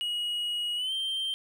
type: tone with pitch glide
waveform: triangle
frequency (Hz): 2900 to 3144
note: F#7 to G7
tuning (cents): -35 to +4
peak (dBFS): -27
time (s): 0.01-1.34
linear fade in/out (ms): 0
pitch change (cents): +139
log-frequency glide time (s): 0.76-0.93
effects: none